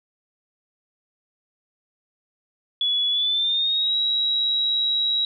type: tone with pitch glide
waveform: sine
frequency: 3400 to 3861 Hz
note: G#7 to B7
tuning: +40 to -40 cents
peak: -19 dBFS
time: 2.81-5.25 s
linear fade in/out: 2 ms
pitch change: +220 cents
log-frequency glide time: 3.1-3.95 s
effects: none